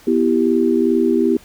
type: chord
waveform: sine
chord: E minor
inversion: second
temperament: equal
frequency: 246.9 / 329.6 / 392 Hz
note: B3 / E4 / G4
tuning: 0 / 0 / 0 cents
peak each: -17 dBFS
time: 0.07-1.37 s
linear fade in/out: 5 ms
effects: pink hiss -46 dBFS RMS until 1.44 s